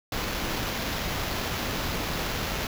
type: noise with sample-and-hold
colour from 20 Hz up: pink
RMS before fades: -30 dBFS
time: 0.12-2.67 s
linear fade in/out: 2 ms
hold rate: 8820 Hz
effects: none